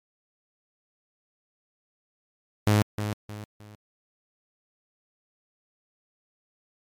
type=tone with echo; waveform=sawtooth; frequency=105.1 Hz; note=G#2; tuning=21 cents sharp; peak=-14 dBFS; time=2.67-2.82 s; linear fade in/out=0 ms; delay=310 ms; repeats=3; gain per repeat=-9 dB; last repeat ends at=3.75 s; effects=MP3 96 kbps